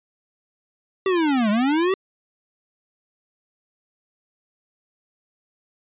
square linear two-way sweep, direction down then up, 392 to 201.1 to 392 Hz, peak -18 dBFS, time 1.06-1.94 s, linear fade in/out 2 ms, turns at 1.5 s, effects resampled to 8000 Hz

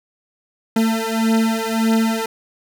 40% pulse beating tone pair, 223.2 / 224.9 Hz, A3 / A3, +25 / +38 cents, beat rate 1.7 Hz, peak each -18 dBFS, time 0.76-2.26 s, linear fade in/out 5 ms, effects none

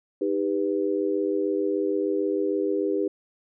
sine chord, Eb augmented, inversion none, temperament equal with one note detuned, 311.1 / 397.7 / 493.9 Hz, Eb4 / G4 / B4, 0 / +25 / 0 cents, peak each -27 / -25 / -29 dBFS, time 0.21-3.08 s, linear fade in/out 5 ms, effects none

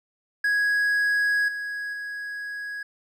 triangle tone with level steps, 1661.2 Hz, G#6, in tune, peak -18 / -27 / -29 dBFS, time 0.44-2.83 s, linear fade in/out 5 ms, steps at 1.48 / 1.93 s, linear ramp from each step 5 ms, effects none

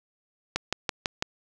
click train, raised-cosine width 0.2 ms, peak -8 dBFS, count 5, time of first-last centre 0.56-1.224 s, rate 6.02 Hz, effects none

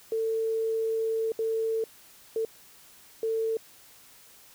sine tone bursts at uneven times, 447.3 Hz, A4, 28 cents sharp, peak -25 dBFS, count 4, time 0.12-1.32 / 1.39-1.84 / 2.36-2.45 / 3.23-3.57 s, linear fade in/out 2 ms, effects white hiss -54 dBFS RMS until 4.54 s

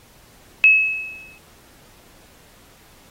sine tone with exponential decay, 2580 Hz, E7, 38 cents flat, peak -6 dBFS, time 0.64-1.38 s, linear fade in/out 0 ms, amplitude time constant 160 ms, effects pink hiss -51 dBFS RMS until 3.1 s + AAC 48 kbps

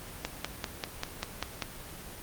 click train, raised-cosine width 0.2 ms, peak -13 dBFS, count 8, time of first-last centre 0.25-1.623 s, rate 5.1 Hz, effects pink hiss -44 dBFS RMS until 2.22 s + Opus 24 kbps

